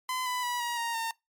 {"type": "tone with pitch steps", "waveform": "sawtooth", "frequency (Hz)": [1020, 997.3, 975.1, 953.3, 932.1, 911.3], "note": ["C6", "B5", "B5", "A#5", "A#5", "A#5"], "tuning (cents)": [-44, 17, -22, 39, 0, -39], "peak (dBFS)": -26, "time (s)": [0.09, 1.11], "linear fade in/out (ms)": 2, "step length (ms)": 170, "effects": ["noise-tail reverb RT60 0.2 s tail -23 dB re dry", "MP3 96 kbps"]}